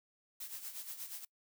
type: noise with tremolo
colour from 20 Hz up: blue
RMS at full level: -43 dBFS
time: 0.4-1.25 s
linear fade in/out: 5 ms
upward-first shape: sine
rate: 8.4 Hz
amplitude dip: 65%
effects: noise-tail reverb RT60 0.1 s tail -24 dB re dry